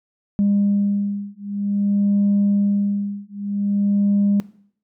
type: beating tone pair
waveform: sine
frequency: 201.8 / 202.32 Hz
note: G#3 / G#3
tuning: -49 / -45 cents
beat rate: 0.52 Hz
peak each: -19 dBFS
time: 0.39-4.4 s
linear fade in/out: 0 ms
effects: noise-tail reverb RT60 0.6 s tail -20 dB re dry + tanh soft clip ceiling -11 dBFS